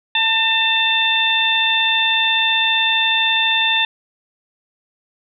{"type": "harmonic tone with a mistuned harmonic", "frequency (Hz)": 892, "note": "A5", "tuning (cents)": 23, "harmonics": [1, 2, 3, 4], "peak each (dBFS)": [-23, -21, -19, -17], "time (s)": [0.15, 3.85], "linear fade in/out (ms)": 2, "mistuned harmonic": 2, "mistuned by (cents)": 19, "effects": []}